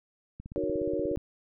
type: click train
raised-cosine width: 5 ms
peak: -29 dBFS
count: 14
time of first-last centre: 0.4-1.174 s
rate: 16.8 Hz
type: chord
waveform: sine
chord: D# minor seventh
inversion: none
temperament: equal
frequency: 311.1 / 370 / 466.2 / 554.4 Hz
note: D#4 / F#4 / A#4 / C#5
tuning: 0 / 0 / 0 / 0 cents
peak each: -33 dBFS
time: 0.56-1.16 s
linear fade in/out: 0 ms
effects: none